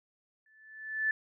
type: tone with exponential growth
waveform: sine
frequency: 1749 Hz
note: A6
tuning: 11 cents flat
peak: -24 dBFS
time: 0.46-1.11 s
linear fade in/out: 2 ms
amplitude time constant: 140 ms
effects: none